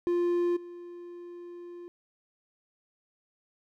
triangle tone with level steps, 349.2 Hz, F4, in tune, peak -22 / -39 dBFS, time 0.07-1.88 s, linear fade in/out 0 ms, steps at 0.56 s, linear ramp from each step 10 ms, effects none

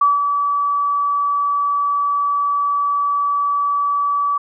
sine tone with ADSR envelope, 1148 Hz, D6, 40 cents flat, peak -9 dBFS, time 0.01-4.38 s, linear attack 6 ms, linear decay 170 ms, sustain -6 dB, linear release 7 ms, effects none

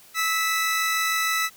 sawtooth tone pair together, 1304 / 1979.2 Hz, E6 / B6, -19 / +3 cents, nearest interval perfect fifth, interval 722 cents, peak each -21 dBFS, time 0.14-1.5 s, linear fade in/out 50 ms, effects white hiss -51 dBFS RMS until 1.56 s

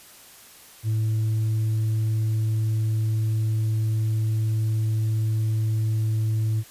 sine tone with tanh clipping, 109.8 Hz, A2, 3 cents flat, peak -21 dBFS, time 0.83-6.64 s, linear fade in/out 50 ms, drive 2 dB, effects white hiss -48 dBFS RMS until 6.7 s + resampled to 32000 Hz

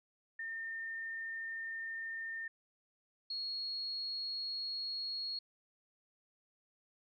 sine tone pair in turn, 1813 / 4312 Hz, A#6 / C#8, -49 / -49 cents, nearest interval octave + minor third, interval 1500 cents, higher second, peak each -39 / -37 dBFS, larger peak second, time 0.39-2.48 / 3.3-5.39 s, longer neither, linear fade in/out 5 ms, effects none

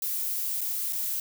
violet noise with dropouts, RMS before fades -30 dBFS, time 0.02-1.2 s, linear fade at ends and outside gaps 2 ms, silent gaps 0.609-0.614 / 0.926-0.93 s, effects none

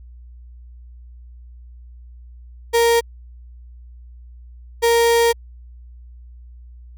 35% pulse tone pair in turn, 466.2 / 466.2 Hz, A#4 / A#4, 0 / 0 cents, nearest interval unison, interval 0 cents, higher neither, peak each -11 dBFS, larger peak neither, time 2.73-3.01 / 4.82-5.33 s, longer second, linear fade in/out 20 ms, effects added 60 Hz sine -38 dBFS peak until 6.97 s

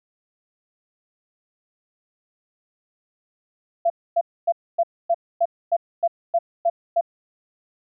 sine tone bursts, 680 Hz, F5, 46 cents flat, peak -15 dBFS, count 11, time 3.85-7.011 s, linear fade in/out 10 ms, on 51 ms, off 260 ms, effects none

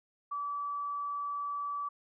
sine tone, 1152 Hz, D6, 34 cents flat, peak -33 dBFS, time 0.31-1.89 s, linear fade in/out 10 ms, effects none

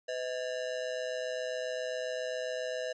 square ring-modulated tone, 570 Hz, C#5, 48 cents sharp, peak -31 dBFS, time 0.08-2.93 s, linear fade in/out 10 ms, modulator 63.7 Hz, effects resampled to 16000 Hz

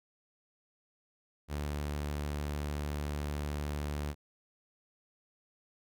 sawtooth tone, 73.42 Hz, D2, in tune, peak -30 dBFS, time 1.48-4.15 s, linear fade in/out 50 ms, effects none

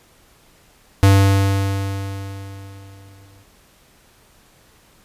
square tone with exponential decay, 98 Hz, G2, in tune, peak -8 dBFS, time 1.03-3.43 s, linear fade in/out 0 ms, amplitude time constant 520 ms, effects pink hiss -53 dBFS RMS until 5.04 s + resampled to 32000 Hz

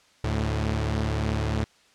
sawtooth tone pair together, 73.7 / 108.89 Hz, D2 / A2, +7 / -18 cents, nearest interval perfect fifth, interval 675 cents, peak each -23 dBFS, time 0.24-1.64 s, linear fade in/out 0 ms, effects white hiss -59 dBFS RMS until 1.94 s + low-pass 6000 Hz 12 dB/octave

